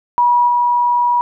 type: tone with level steps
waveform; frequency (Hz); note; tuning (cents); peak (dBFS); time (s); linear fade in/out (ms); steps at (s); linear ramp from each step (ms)
sine; 967; B5; -37; -9 / -11; 0.18-1.21; 0; 0.47; 20
effects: none

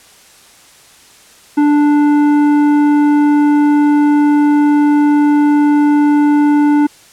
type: tone with tanh clipping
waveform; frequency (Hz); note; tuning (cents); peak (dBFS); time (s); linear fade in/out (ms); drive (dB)
sine; 293.7; D4; 0; -9; 1.57-6.87; 10; 11
effects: white hiss -43 dBFS RMS until 7.12 s + low-pass 10000 Hz 12 dB/octave

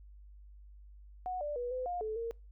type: tone with pitch steps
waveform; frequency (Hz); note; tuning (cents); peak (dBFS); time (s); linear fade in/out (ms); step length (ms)
sine; 735 / 589 / 487.1 / 509 / 709 / 434.7 / 461.4; F#5 / D5 / B4 / C5 / F5 / A4 / A#4; -12 / +5 / -24 / -48 / +26 / -21 / -18; -34; 1.26-2.31; 0; 150
effects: noise-tail reverb RT60 0.3 s tail -25 dB re dry + added 50 Hz sine -51 dBFS peak until 2.51 s

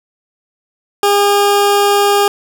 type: tone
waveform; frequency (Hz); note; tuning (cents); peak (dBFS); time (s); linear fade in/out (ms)
20% pulse; 405.7; G#4; -41; -4; 1.03-2.28; 2
effects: none

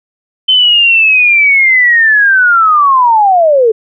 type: linear sweep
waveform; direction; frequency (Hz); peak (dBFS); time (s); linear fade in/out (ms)
sine; down; 3078 to 424.3; -4; 0.48-3.72; 10
effects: none

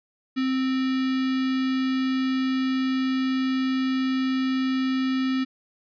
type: tone with notch filter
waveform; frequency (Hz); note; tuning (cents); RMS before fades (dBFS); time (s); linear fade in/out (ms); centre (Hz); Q
square; 261.6; C4; 0; -24; 0.36-5.45; 20; 770; 1.3
effects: resampled to 11025 Hz

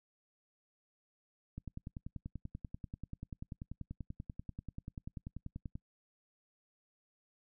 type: click train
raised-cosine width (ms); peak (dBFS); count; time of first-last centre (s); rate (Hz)
5; -30; 44; 1.58-5.755; 10.3
effects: noise-tail reverb RT60 0.1 s tail -25 dB re dry

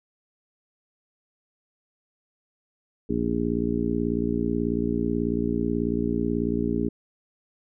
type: harmonic tone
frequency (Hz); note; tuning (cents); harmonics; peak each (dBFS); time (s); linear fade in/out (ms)
58.27; A#1; 0; 1 / 2 / 3 / 4 / 5 / 6 / 7; -34 / -36 / -31 / -27 / -28 / -34 / -30; 3.09-6.89; 10
effects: none

